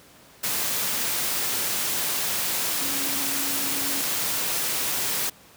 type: tone in noise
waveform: sine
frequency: 278 Hz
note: C#4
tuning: 5 cents sharp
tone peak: -36 dBFS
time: 2.81-4.02 s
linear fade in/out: 10 ms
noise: white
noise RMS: -26 dBFS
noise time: 0.43-5.3 s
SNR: -13 dB
effects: pink hiss -51 dBFS RMS until 5.56 s + high-pass 100 Hz 12 dB/octave